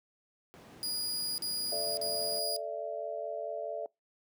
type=noise; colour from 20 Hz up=brown; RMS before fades=-44 dBFS; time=0.54-2.39 s; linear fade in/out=0 ms
type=tone bursts; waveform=sawtooth; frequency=4895 Hz; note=D#8; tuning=29 cents flat; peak=-30 dBFS; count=3; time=0.83-2.564 s; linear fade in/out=0 ms; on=550 ms; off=42 ms
type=chord; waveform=sine; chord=A suspended fourth; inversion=none; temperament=equal with one note detuned; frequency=440 / 587.3 / 671.9 Hz; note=A4 / D5 / E5; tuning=0 / 0 / +33 cents; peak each=-41 / -38 / -38 dBFS; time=1.72-3.86 s; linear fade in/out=2 ms
effects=noise-tail reverb RT60 0.2 s tail -25 dB re dry + high-pass 200 Hz 12 dB/octave